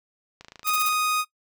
click train, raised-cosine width 0.2 ms, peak -25 dBFS, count 15, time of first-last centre 0.41-0.927 s, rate 27.1 Hz
sawtooth tone, 1244.5 Hz, D#6, in tune, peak -18 dBFS, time 0.64-1.25 s, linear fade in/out 50 ms
violet noise bursts, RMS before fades -27 dBFS, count 4, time 0.67-0.888 s, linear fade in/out 2 ms, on 29 ms, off 34 ms
effects noise-tail reverb RT60 0.1 s tail -20 dB re dry

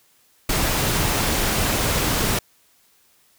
pink noise, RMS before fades -21 dBFS, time 0.49-2.39 s, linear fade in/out 5 ms, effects white hiss -59 dBFS RMS until 3.38 s

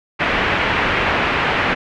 white low-pass noise, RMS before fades -18 dBFS, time 0.19-1.75 s, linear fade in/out 20 ms, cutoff 2500 Hz, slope 24 dB/octave, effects none

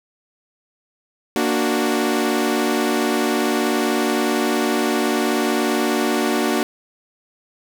sawtooth chord, Bb augmented, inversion none, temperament equal, 233.1 / 293.7 / 370 Hz, Bb3 / D4 / F#4, 0 / 0 / 0 cents, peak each -18 dBFS, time 1.36-6.63 s, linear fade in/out 0 ms, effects none

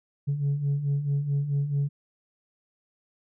sine beating tone pair, 138.59 / 143.19 Hz, C#3 / D3, 0 / -43 cents, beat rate 4.6 Hz, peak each -29 / -23 dBFS, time 0.27-1.89 s, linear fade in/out 20 ms, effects tanh soft clip ceiling -20 dBFS

